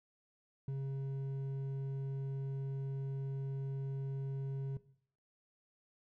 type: tone with hard clipping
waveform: triangle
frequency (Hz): 136.1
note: C#3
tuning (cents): -31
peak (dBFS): -37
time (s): 0.68-4.77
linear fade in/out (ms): 2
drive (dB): 7
effects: noise-tail reverb RT60 0.6 s tail -17 dB re dry